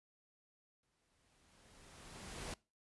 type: noise with exponential growth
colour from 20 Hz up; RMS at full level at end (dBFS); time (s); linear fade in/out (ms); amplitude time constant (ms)
pink; -44; 0.83-2.54; 2; 370
effects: noise-tail reverb RT60 0.3 s tail -23 dB re dry + resampled to 24000 Hz